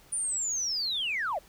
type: linear sweep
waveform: sine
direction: down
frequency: 9490 to 523.3 Hz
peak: -27 dBFS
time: 0.12-1.39 s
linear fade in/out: 10 ms
effects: tanh soft clip ceiling -23 dBFS + pink hiss -57 dBFS RMS until 1.48 s